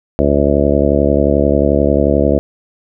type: harmonic tone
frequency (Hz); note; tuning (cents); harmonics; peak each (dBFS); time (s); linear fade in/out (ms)
71.3; C#2; +49; 1 / 2 / 3 / 4 / 5 / 6 / 7 / 8 / 9; -17 / -21 / -18 / -17 / -18 / -22 / -17 / -18 / -19; 0.19-2.39; 0
effects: none